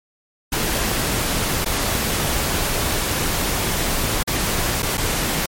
pink noise with dropouts, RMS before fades -21 dBFS, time 0.52-5.46 s, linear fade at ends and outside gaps 5 ms, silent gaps 1.647-1.659 / 4.231-4.274 / 4.823-4.828 / 4.973-4.978 s, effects MP3 64 kbps

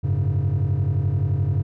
triangle chord, F# suspended second, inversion none, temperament just, 92.5 / 104.06 / 138.75 Hz, F#2 / G#2 / C#3, 0 / +4 / +2 cents, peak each -20 dBFS, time 0.03-1.63 s, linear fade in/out 20 ms, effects tanh soft clip ceiling -13 dBFS

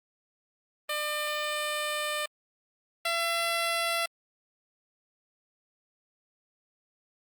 10% pulse tone pair in turn, 600 / 675.3 Hz, D5 / E5, +37 / +42 cents, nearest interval major second, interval 205 cents, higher second, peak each -21 / -18 dBFS, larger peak second, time 0.89-2.26 / 3.05-4.06 s, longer first, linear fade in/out 5 ms, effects Opus 24 kbps

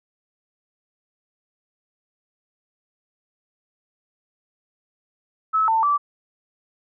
sine tone with pitch steps, 1298 / 895 / 1161 Hz, E6 / A5 / D6, -27 / +29 / -20 cents, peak -16 dBFS, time 5.53-5.98 s, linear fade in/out 20 ms, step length 150 ms, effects none

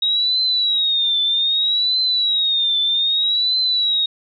sine tone with vibrato, 3785 Hz, A#7, 26 cents sharp, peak -15 dBFS, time 0.02-4.06 s, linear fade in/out 5 ms, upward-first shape triangle, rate 0.63 Hz, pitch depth 130 cents each way, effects none

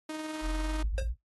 sawtooth tone with tremolo, 311.1 Hz, D#4, in tune, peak -30 dBFS, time 0.09-0.83 s, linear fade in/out 5 ms, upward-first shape sine, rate 20 Hz, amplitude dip 35%
sine exponential sweep, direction up, 41 to 58.27 Hz, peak -29 dBFS, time 0.41-1.15 s, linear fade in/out 50 ms
square tone with exponential decay, 533 Hz, C5, 32 cents sharp, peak -30 dBFS, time 0.98-1.1 s, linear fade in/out 1 ms, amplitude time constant 24 ms
effects noise-tail reverb RT60 0.2 s tail -26 dB re dry + AAC 32 kbps

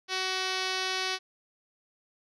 5% pulse tone with low-pass filter, 375.1 Hz, F#4, 24 cents sharp, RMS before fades -31 dBFS, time 0.08-1.19 s, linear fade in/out 50 ms, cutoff 5800 Hz, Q 1.6, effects none

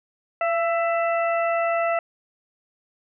harmonic tone with a mistuned harmonic, 664 Hz, E5, 12 cents sharp, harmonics 1 / 2 / 3 / 4, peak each -21 / -27 / -31 / -33 dBFS, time 0.41-1.99 s, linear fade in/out 2 ms, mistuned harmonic 1, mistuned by +30 cents, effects none

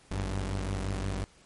sawtooth tone pair together, 50.85 / 96 Hz, G#1 / G2, -36 / -36 cents, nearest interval major seventh, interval 1100 cents, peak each -29 / -29 dBFS, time 0.11-1.24 s, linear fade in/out 0 ms, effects pink hiss -59 dBFS RMS until 1.45 s + MP3 48 kbps

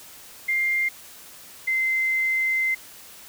sine tone pair in turn, 2100 / 2073 Hz, C7 / C7, +6 / -17 cents, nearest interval unison, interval 23 cents, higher first, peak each -20 dBFS, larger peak neither, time 0.48-0.89 / 1.67-2.75 s, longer second, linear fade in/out 10 ms, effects white hiss -45 dBFS RMS until 3.28 s

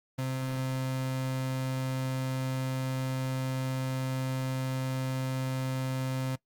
35% pulse tone, 130.81 Hz, C3, in tune, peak -28 dBFS, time 0.18-6.36 s, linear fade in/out 10 ms, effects noise-tail reverb RT60 0.1 s tail -20 dB re dry + Opus 48 kbps

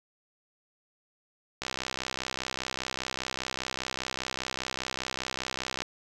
click train, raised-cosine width 0.2 ms, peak -14 dBFS, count 274, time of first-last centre 1.62-5.82 s, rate 65 Hz, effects none

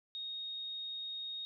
sine tone, 3729 Hz, A#7, in tune, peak -39 dBFS, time 0.15-1.45 s, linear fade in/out 0 ms, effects none

